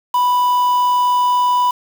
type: tone with quantisation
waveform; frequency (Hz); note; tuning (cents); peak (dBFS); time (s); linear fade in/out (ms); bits
triangle; 987.8; B5; 0; -10; 0.14-1.71; 5; 5
effects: none